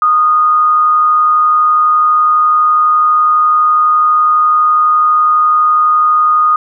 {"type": "tone with amplitude modulation", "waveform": "sine", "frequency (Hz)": 1235, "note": "D#6", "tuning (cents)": -13, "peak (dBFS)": -5, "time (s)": [0.02, 6.56], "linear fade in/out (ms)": 2, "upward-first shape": "sine", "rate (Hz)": 152, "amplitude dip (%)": 30, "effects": []}